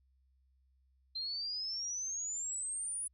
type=exponential sweep; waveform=sine; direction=up; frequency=4113 to 9956 Hz; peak=-36 dBFS; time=1.15-3.08 s; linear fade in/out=10 ms; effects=added 65 Hz sine -68 dBFS peak until 3.13 s